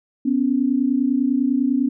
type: tone pair together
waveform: sine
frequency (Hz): 250 / 280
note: B3 / C#4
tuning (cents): +21 / +18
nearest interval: major second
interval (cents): 197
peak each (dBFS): -19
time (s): 0.25-1.89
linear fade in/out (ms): 10
effects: none